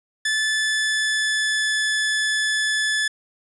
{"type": "tone with pitch glide", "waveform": "sawtooth", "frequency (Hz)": [1741, 1729], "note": ["A6", "A6"], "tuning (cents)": [-19, -31], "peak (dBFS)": -16, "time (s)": [0.25, 3.08], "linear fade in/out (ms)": 5, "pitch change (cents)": -12, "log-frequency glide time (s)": [0.48, 1.88], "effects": ["resampled to 24000 Hz"]}